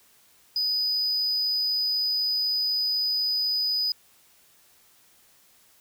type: tone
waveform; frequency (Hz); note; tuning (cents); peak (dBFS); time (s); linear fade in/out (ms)
sine; 4978; D#8; 0; -20; 0.56-3.92; 2
effects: tanh soft clip ceiling -22 dBFS + white hiss -59 dBFS RMS until 5.8 s